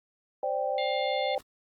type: chord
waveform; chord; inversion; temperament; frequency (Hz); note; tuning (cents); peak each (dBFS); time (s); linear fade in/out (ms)
sine; C suspended second; none; just; 523.3 / 588.7 / 784.9; C5 / D5 / G5; 0 / +4 / +2; -31 / -31 / -31; 0.43-1.38; 2
type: harmonic tone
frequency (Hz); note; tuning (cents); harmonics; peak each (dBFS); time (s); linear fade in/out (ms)
705; F5; +16; 3 / 4 / 5 / 6; -36 / -45 / -37 / -43; 0.78-1.35; 2
type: noise with exponential growth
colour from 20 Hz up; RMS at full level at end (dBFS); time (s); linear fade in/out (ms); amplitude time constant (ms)
pink; -44; 1.32-1.41; 5; 19
effects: AAC 64 kbps